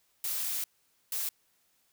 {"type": "noise bursts at uneven times", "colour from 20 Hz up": "blue", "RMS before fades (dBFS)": -33, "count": 2, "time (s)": [[0.24, 0.64], [1.12, 1.29]], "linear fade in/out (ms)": 2, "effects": ["white hiss -71 dBFS RMS until 1.92 s"]}